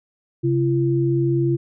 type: tone pair together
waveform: sine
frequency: 134.61 / 340 Hz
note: C3 / F4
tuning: +50 / -46 cents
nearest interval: octave + major third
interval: 1604 cents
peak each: -19 dBFS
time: 0.43-1.57 s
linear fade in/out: 20 ms
effects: none